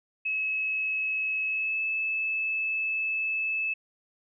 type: tone with pitch glide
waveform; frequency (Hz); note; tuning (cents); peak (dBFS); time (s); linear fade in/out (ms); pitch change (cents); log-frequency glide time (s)
sine; 2578 to 2612; E7 to E7; -39 to -17; -26; 0.25-3.74; 10; +22; 1.45-1.81
effects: none